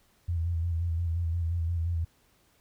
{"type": "tone with vibrato", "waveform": "sine", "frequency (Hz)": 84.2, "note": "E2", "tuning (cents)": 37, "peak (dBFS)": -26, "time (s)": [0.28, 2.05], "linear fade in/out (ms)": 10, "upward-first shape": "square", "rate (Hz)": 5.7, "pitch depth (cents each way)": 40, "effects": ["pink hiss -66 dBFS RMS until 2.6 s"]}